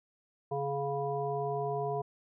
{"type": "harmonic tone", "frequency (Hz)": 140.3, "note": "C#3", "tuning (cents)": 21, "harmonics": [1, 3, 5, 7], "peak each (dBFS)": [-38, -34, -35, -40], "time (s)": [0.51, 2.02], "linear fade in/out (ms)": 10, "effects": []}